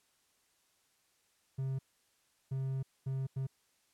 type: tone bursts at uneven times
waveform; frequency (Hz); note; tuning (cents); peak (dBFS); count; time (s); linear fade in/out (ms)
triangle; 133.4; C3; +34; -31; 4; 1.58-1.79 / 2.51-2.83 / 3.06-3.27 / 3.36-3.47; 10
effects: white hiss -73 dBFS RMS until 3.93 s + low-pass 11000 Hz 12 dB/octave